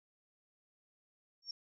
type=tone with exponential growth; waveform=sine; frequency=5500 Hz; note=F8; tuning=27 cents flat; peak=-36 dBFS; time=1.42-1.51 s; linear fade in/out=5 ms; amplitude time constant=19 ms; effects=none